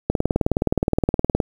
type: click train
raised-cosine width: 2 ms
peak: -4 dBFS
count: 26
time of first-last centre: 0.1-1.402 s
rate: 19.2 Hz
effects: 7-bit